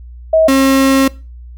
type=tone pair in turn; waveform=sine / 35% pulse; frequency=640 / 269.1 Hz; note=D#5 / C4; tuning=+49 / +49 cents; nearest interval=octave + minor third; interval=1500 cents; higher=first; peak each=-6 dBFS; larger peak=neither; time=0.33-0.48 / 0.48-1.08 s; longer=second; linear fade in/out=5 ms; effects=noise-tail reverb RT60 0.3 s tail -21 dB re dry + added 60 Hz sine -30 dBFS peak until 1.57 s